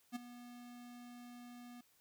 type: tone with ADSR envelope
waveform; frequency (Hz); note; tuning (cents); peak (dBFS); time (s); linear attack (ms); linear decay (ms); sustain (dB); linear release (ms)
square; 242.8; B3; -29; -38; 0.12-1.81; 37; 14; -14; 5
effects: white hiss -72 dBFS RMS until 2 s